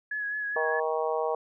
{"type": "tone with vibrato", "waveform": "sine", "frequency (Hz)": 1684, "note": "G#6", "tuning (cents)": 24, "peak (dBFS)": -29, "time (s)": [0.11, 0.8], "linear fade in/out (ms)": 5, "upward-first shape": "sine", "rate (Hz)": 4.8, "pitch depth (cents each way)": 28}
{"type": "harmonic tone", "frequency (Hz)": 157.9, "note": "D#3", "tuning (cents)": 26, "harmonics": [3, 4, 5, 6, 7], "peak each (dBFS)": [-29, -31, -33, -35, -36], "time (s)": [0.56, 1.35], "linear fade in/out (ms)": 2}
{"effects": []}